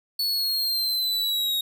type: linear sweep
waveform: 45% pulse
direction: down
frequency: 4435 to 3761 Hz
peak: -22 dBFS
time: 0.19-1.61 s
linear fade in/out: 5 ms
effects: none